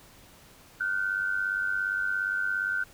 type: tone pair together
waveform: sine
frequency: 1425 / 1522.3 Hz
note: F6 / F#6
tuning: +34 / +49 cents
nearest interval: minor second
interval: 115 cents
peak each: -30 / -28 dBFS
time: 0.8-2.84 s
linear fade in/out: 10 ms
effects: pink hiss -54 dBFS RMS until 2.93 s